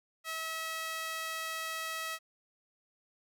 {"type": "tone with high-pass filter", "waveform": "sawtooth", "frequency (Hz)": 645, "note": "E5", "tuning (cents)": -38, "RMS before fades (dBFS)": -38, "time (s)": [0.24, 2.19], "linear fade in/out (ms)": 50, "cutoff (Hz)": 1500, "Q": 1.2, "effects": []}